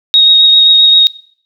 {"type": "tone with vibrato", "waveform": "sine", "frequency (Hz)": 3755, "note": "A#7", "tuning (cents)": 12, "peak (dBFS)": -3, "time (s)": [0.14, 1.07], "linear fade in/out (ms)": 0, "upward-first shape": "sine", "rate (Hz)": 7.6, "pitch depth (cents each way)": 12, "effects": ["noise-tail reverb RT60 0.6 s tail -22 dB re dry"]}